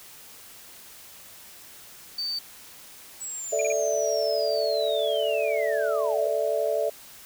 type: tone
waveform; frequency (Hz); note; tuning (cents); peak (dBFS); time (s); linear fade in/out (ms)
sine; 4581; D8; -44; -27; 2.18-2.39; 5
type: linear sweep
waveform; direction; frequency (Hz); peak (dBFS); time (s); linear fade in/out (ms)
sine; down; 7850 to 393.6; -32; 3.2-6.31; 20
type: chord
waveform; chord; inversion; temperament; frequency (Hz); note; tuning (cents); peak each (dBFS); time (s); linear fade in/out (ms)
sine; A suspended fourth; none; equal; 440 / 587.3 / 659.3; A4 / D5 / E5; 0 / 0 / 0; -28 / -26 / -27; 3.52-6.9; 10
type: tone bursts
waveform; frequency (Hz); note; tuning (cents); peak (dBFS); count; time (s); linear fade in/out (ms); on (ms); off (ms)
sine; 2395; D7; +33; -29; 3; 3.59-3.723; 2; 23; 32
effects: white hiss -47 dBFS RMS until 7.25 s